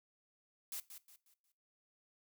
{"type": "noise with echo", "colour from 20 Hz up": "blue", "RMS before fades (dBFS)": -43, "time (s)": [0.72, 0.8], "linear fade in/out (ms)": 2, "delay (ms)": 180, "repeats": 4, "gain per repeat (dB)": -9, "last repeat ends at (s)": 1.52, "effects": ["noise-tail reverb RT60 0.3 s tail -18 dB re dry"]}